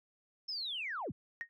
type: linear sweep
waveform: sine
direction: down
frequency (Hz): 5350 to 55.6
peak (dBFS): -36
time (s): 0.48-1.12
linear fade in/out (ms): 10
type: tone with exponential decay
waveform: sine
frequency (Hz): 1862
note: A#6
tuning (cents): -2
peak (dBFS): -32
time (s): 1.41-1.49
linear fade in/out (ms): 0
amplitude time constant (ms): 16
effects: tanh soft clip ceiling -29 dBFS